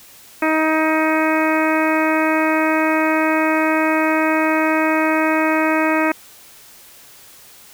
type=harmonic tone; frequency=314.9 Hz; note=D#4; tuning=21 cents sharp; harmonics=1 / 2 / 3 / 4 / 5 / 6 / 7 / 8; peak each=-18 / -21 / -23 / -24 / -25 / -26 / -26 / -27 dBFS; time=0.42-6.12 s; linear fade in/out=5 ms; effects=white hiss -44 dBFS RMS until 7.73 s